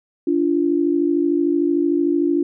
sine tone pair together, 290.5 / 343.8 Hz, D4 / F4, -19 / -27 cents, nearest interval minor third, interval 292 cents, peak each -18 dBFS, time 0.27-2.43 s, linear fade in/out 5 ms, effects none

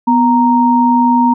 sine tone pair together, 246.6 / 931 Hz, B3 / A#5, -2 / -2 cents, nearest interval octave + major seventh, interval 2300 cents, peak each -10 dBFS, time 0.07-1.34 s, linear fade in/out 10 ms, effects none

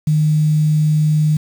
sine tone with quantisation, 153.3 Hz, D#3, 25 cents flat, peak -11 dBFS, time 0.07-1.37 s, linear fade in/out 5 ms, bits 6, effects none

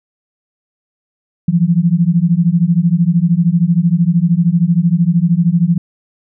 sine beating tone pair, 164.81 / 177.81 Hz, E3 / F3, 0 / +31 cents, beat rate 13 Hz, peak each -12 dBFS, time 1.48-5.78 s, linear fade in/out 5 ms, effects none

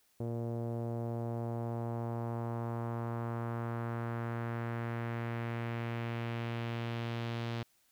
sawtooth tone with low-pass filter sweep, 116.8 Hz, A#2, 4 cents sharp, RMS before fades -37 dBFS, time 0.2-7.63 s, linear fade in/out 5 ms, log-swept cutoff 520 to 3800 Hz, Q 1.6, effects white hiss -71 dBFS RMS until 7.91 s

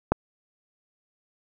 click, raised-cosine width 1 ms, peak -5 dBFS, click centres 0.12 s, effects none

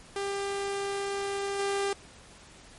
sawtooth tone with level steps, 397.6 Hz, G4, 25 cents sharp, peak -26 / -23 dBFS, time 0.16-1.93 s, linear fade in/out 2 ms, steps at 1.59 s, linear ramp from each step 5 ms, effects pink hiss -52 dBFS RMS until 2.78 s + MP3 48 kbps

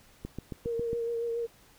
click train, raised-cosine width 3 ms, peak -23 dBFS, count 6, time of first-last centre 0.25-0.931 s, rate 7.34 Hz
sine tone with vibrato, 466.2 Hz, A#4, in tune, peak -29 dBFS, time 0.65-1.47 s, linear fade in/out 20 ms, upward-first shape sine, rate 7.1 Hz, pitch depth 23 cents each way
effects pink hiss -59 dBFS RMS until 1.78 s

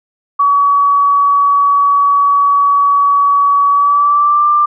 sine tone with pitch glide, 1134 to 1186.3 Hz, C#6 to D6, +39 to +17 cents, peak -7 dBFS, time 0.39-4.66 s, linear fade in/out 10 ms, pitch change +78 cents, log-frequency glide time 3.7-4.48 s, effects none

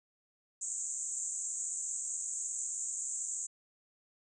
pink band-pass noise, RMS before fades -38 dBFS, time 0.61-3.47 s, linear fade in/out 10 ms, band 6700 to 8100 Hz, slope 96 dB/octave, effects none

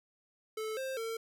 square tone with pitch steps, 436.3 / 528 / 452.7 Hz, A4 / C5 / A4, -15 / +16 / +49 cents, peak -36 dBFS, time 0.57-1.17 s, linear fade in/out 5 ms, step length 200 ms, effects none

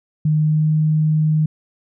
sine tone with pitch glide, 153.6 to 154.94 Hz, D#3 to D#3, -22 to -7 cents, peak -13 dBFS, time 0.25-1.46 s, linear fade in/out 5 ms, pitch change +15 cents, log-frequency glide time 0.43-0.7 s, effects none

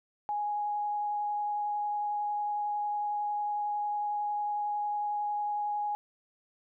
sine tone with vibrato, 830.6 Hz, G#5, in tune, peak -29 dBFS, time 0.29-5.95 s, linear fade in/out 0 ms, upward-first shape triangle, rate 11 Hz, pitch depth 9 cents each way, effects none

